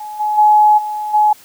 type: tone with level steps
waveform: sine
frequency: 846 Hz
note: G#5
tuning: 32 cents sharp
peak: -25 / -14 / -6 / -19 / -8 dBFS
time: 0-1.33 s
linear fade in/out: 5 ms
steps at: 0.19 / 0.37 / 0.77 / 1.13 s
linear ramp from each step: 20 ms
effects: white hiss -44 dBFS RMS until 1.44 s